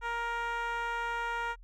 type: tone with band-pass filter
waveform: 10% pulse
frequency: 469 Hz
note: A#4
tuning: 11 cents sharp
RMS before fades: -34 dBFS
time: 0.01-1.56 s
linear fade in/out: 50 ms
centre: 1100 Hz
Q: 1.6
effects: added 41 Hz sine -49 dBFS peak until 1.63 s